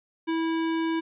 square tone, 326.6 Hz, E4, 16 cents flat, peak -25 dBFS, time 0.27-1.01 s, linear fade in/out 20 ms, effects resampled to 8000 Hz

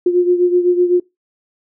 sine beating tone pair, 354.5 / 362.4 Hz, F4 / F#4, +26 / -36 cents, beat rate 7.9 Hz, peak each -11 / -17 dBFS, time 0.06-1 s, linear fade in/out 5 ms, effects noise-tail reverb RT60 0.2 s tail -22 dB re dry

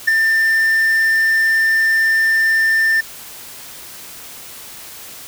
triangle tone with ADSR envelope, 1791 Hz, A6, 30 cents sharp, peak -5 dBFS, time 0.07-3.01 s, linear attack 14 ms, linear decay 4 ms, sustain -5 dB, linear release 9 ms, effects white hiss -35 dBFS RMS until 5.27 s

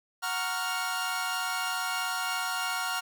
sawtooth chord, Gb major seventh, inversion none, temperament equal, 740 / 932.3 / 1108.7 / 1396.9 Hz, Gb5 / Bb5 / Db6 / F6, 0 / 0 / 0 / 0 cents, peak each -32 / -34 / -34 / -28 dBFS, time 0.22-3.01 s, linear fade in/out 20 ms, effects none

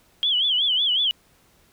sine tone with vibrato, 3192 Hz, G7, 31 cents sharp, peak -18 dBFS, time 0.23-1.11 s, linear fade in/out 0 ms, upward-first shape sine, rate 5.4 Hz, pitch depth 150 cents each way, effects pink hiss -59 dBFS RMS until 1.72 s

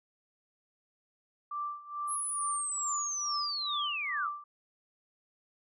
sine tone with tremolo, 1174.7 Hz, D6, in tune, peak -32 dBFS, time 1.51-4.44 s, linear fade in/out 5 ms, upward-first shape sine, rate 2.3 Hz, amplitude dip 85%
sine linear sweep, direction down, 10890 to 1100 Hz, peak -32 dBFS, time 2.07-4.31 s, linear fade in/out 50 ms
effects none

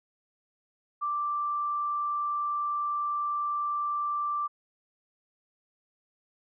sine tone, 1175 Hz, D6, 1 cent sharp, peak -27 dBFS, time 1.01-4.48 s, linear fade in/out 20 ms, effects none

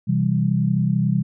sine chord, C major, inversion none, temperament equal with one note detuned, 128.94 / 164.81 / 196 Hz, C3 / E3 / G3, -25 / 0 / 0 cents, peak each -21 dBFS, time 0.07-1.23 s, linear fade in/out 20 ms, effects none

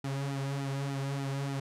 sawtooth tone with flanger, 138.1 Hz, C#3, 6 cents flat, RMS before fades -34 dBFS, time 0.04-1.6 s, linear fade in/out 5 ms, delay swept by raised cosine 1.8 to 4.6 ms, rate 3.4 Hz, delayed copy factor -0.7, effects low-pass 10000 Hz 12 dB/octave

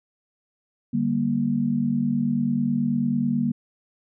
sine chord, G minor, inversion second, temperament equal with one note detuned, 146.83 / 196 / 235.9 Hz, D3 / G3 / Bb3, 0 / 0 / +21 cents, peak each -28 / -26 / -22 dBFS, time 0.93-3.52 s, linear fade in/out 10 ms, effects none

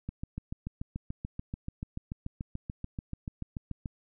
click train, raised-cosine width 5 ms, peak -23 dBFS, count 27, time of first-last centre 0.09-3.858 s, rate 6.9 Hz, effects none

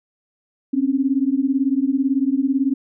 sine beating tone pair, 261.6 / 279.6 Hz, C4 / C#4, 0 / +15 cents, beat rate 18 Hz, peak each -19 dBFS, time 0.73-2.74 s, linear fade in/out 10 ms, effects none

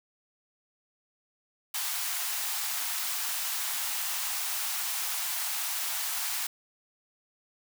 white high-pass noise, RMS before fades -32 dBFS, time 1.74-6.47 s, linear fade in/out 5 ms, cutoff 700 Hz, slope 48 dB/octave, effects none

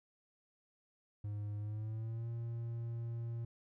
triangle tone with pitch glide, 103.83 to 116.55 Hz, G#2 to A#2, 0 to 0 cents, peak -36 dBFS, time 1.24-3.45 s, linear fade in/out 5 ms, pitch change +200 cents, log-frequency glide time 1.58-2.28 s, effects none

